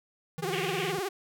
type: tone with tremolo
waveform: square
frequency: 161.3 Hz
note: E3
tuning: 37 cents flat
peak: -33 dBFS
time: 0.38-0.99 s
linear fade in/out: 0 ms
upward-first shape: sine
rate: 20 Hz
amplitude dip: 90%
type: tone with vibrato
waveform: sawtooth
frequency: 381.6 Hz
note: G4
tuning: 47 cents flat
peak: -26 dBFS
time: 0.42-1.09 s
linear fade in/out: 10 ms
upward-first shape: triangle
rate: 19 Hz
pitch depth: 160 cents each way
type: band-pass noise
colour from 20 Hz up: white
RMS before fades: -37 dBFS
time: 0.52-0.92 s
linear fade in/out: 10 ms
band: 1900 to 3200 Hz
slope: 48 dB/octave
effects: none